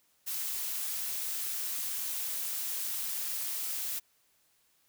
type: noise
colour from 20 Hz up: blue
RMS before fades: -35 dBFS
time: 0.26-4 s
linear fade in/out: 20 ms
effects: white hiss -70 dBFS RMS until 4.88 s